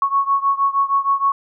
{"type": "beating tone pair", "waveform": "sine", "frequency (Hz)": [1104, 1110.4], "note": ["C#6", "C#6"], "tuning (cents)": [-7, 3], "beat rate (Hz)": 6.4, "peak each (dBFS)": [-17, -19], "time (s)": [0.02, 1.32], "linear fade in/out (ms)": 2, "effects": []}